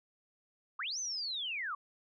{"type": "linear two-way sweep", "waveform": "sine", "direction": "up then down", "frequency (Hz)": [1008, 6280, 1084], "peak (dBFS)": -35, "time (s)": [0.79, 1.75], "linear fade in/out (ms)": 5, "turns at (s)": 0.99, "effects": []}